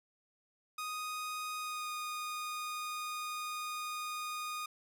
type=tone with pitch glide; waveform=sawtooth; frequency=1244.5 to 1230.9 Hz; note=D#6 to D#6; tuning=0 to -19 cents; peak=-34 dBFS; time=0.78-4.66 s; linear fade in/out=5 ms; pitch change=-19 cents; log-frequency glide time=1.59-1.89 s; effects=none